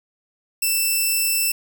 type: tone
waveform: 5% pulse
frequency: 2662 Hz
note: E7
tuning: 16 cents sharp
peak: -9 dBFS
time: 0.62-1.52 s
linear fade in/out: 5 ms
effects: none